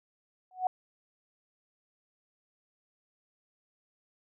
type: tone with exponential growth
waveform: sine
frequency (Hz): 740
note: F#5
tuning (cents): 0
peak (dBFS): -21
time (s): 0.51-0.67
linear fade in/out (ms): 2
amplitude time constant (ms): 34
effects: none